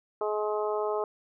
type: harmonic tone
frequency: 211.4 Hz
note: G#3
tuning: 31 cents sharp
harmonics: 2 / 3 / 4 / 5 / 6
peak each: -29 / -33 / -35 / -37 / -39 dBFS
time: 0.21-1.04 s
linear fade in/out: 2 ms
effects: none